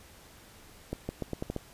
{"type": "accelerating click train", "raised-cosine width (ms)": 2, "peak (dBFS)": -19, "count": 7, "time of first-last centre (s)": [0.93, 1.563], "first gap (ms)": 160, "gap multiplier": 0.83, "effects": ["pink hiss -54 dBFS RMS until 1.73 s", "resampled to 32000 Hz"]}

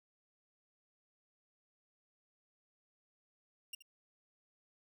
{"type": "tone with echo", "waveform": "sawtooth", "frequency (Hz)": 2794, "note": "F7", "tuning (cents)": 0, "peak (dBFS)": -38, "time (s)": [3.73, 3.75], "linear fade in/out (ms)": 5, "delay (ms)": 74, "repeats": 1, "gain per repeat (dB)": -14, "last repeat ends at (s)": 3.824, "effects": []}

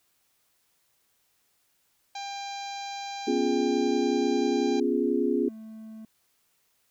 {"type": "harmonic tone", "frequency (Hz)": 797, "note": "G5", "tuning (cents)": 28, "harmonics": [1, 2, 3, 4, 5, 6, 7, 8, 9], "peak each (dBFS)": [-35, -49, -44, -50, -42, -49, -50, -49, -55], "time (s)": [2.15, 4.8], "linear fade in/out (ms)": 5}
{"type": "chord", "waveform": "sine", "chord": "C# dominant seventh", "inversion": "third", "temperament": "equal", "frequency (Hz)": [246.9, 277.2, 349.2, 415.3], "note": ["B3", "C#4", "E#4", "G#4"], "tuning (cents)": [0, 0, 0, 0], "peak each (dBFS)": -28, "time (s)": [3.27, 5.49], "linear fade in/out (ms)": 10}
{"type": "tone", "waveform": "triangle", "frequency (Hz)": 220, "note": "A3", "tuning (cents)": 0, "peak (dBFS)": -38, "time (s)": [5.48, 6.05], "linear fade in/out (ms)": 2}
{"effects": ["white hiss -70 dBFS RMS until 6.9 s"]}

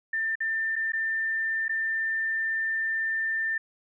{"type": "tone with dropouts", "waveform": "sine", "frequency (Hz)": 1791, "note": "A6", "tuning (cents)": 30, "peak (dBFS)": -25, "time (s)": [0.13, 3.58], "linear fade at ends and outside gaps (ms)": 5, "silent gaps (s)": [[0.355, 0.404], [0.757, 0.762], [0.921, 0.933], [1.682, 1.693]], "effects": []}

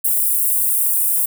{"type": "high-pass noise", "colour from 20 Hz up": "white", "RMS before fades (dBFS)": -17, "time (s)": [0.04, 1.26], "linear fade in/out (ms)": 10, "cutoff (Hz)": 8800, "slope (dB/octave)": 48, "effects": []}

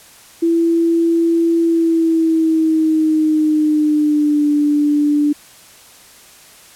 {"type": "tone with pitch glide", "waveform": "sine", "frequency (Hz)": [333.9, 294.1], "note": ["E4", "D4"], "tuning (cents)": [22, 3], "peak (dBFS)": -11, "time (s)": [0.42, 5.33], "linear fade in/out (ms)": 10, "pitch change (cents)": -219, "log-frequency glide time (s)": [1.61, 4.49], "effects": ["white hiss -43 dBFS RMS until 6.75 s", "low-pass 12000 Hz 12 dB/octave"]}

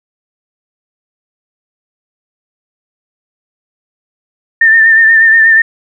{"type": "tone with vibrato", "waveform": "sine", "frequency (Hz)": 1800, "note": "A6", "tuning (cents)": 39, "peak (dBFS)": -3, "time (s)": [4.61, 5.62], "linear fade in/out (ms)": 5, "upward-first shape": "triangle", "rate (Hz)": 8.3, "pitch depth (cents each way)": 45, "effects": []}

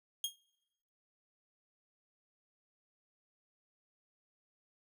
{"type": "tone with exponential decay", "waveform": "sawtooth", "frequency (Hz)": 3250, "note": "G#7", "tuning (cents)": -38, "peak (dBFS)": -27, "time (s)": [0.24, 0.36], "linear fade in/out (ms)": 2, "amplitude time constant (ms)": 25, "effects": ["noise-tail reverb RT60 1.0 s tail -26 dB re dry"]}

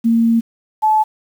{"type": "tone pair in turn", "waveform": "sine", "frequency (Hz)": [229.5, 864.6], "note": ["A#3", "A5"], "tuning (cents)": [-27, -31], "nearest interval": "octave + major seventh", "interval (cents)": 2296, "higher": "second", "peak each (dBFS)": -10, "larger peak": "neither", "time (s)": [[0.04, 0.41], [0.82, 1.04]], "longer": "first", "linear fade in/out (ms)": 20, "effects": ["7-bit"]}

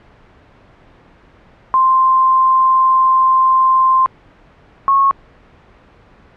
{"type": "tone pair in turn", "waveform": "sine", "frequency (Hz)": [1046.5, 1095.3], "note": ["C6", "C#6"], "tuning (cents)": [0, -21], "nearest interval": "minor second", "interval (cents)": 79, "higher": "second", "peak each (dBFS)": -8, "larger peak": "neither", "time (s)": [[1.74, 4.06], [4.88, 5.11]], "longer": "first", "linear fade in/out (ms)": 0, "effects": ["pink hiss -46 dBFS RMS until 6.36 s", "low-pass 2000 Hz 12 dB/octave"]}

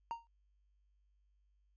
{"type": "tone with exponential decay", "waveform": "triangle", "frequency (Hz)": 927, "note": "A#5", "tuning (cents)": -10, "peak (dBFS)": -32, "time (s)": [0.11, 0.27], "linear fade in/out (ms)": 0, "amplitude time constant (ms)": 34, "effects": ["added 50 Hz sine -70 dBFS peak until 1.76 s", "resampled to 16000 Hz"]}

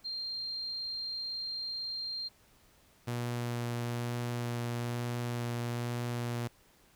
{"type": "tone", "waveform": "sine", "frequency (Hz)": 4186, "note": "C8", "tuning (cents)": 0, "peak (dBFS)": -35, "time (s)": [0.04, 2.29], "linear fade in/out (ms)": 20}
{"type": "tone with vibrato", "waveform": "sawtooth", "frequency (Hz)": 119.8, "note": "A#2", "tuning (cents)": 48, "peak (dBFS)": -29, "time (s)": [3.07, 6.48], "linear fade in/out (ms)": 10, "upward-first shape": "sine", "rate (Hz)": 1.1, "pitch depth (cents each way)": 9}
{"effects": ["pink hiss -64 dBFS RMS until 6.95 s"]}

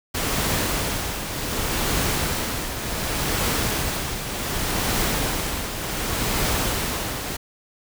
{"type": "noise with tremolo", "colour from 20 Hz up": "pink", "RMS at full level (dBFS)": -22, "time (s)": [0.14, 7.37], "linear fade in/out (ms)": 10, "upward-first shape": "triangle", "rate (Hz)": 0.67, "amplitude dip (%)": 60, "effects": []}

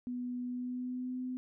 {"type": "tone with pitch glide", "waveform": "sine", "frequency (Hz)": [246.9, 253.7], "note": ["B3", "B3"], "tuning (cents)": [0, 47], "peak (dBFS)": -35, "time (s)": [0.07, 1.37], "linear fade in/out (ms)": 0, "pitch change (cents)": 47, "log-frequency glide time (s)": [0.45, 1.19], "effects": []}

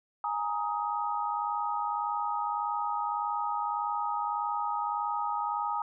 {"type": "chord", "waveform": "sine", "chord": "Ab suspended second", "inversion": "none", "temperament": "equal with one note detuned", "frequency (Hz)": [830.6, 932.3, 1253.9], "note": ["Ab5", "Bb5", "Eb6"], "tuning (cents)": [0, 0, 13], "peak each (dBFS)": -33, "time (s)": [0.24, 5.82], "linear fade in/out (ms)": 2, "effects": []}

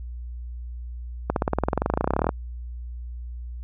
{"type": "accelerating click train", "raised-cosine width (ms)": 1, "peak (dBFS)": -7, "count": 26, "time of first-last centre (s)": [1.3, 2.291], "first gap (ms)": 62, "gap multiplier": 0.96, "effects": ["added 60 Hz sine -32 dBFS peak until 3.63 s"]}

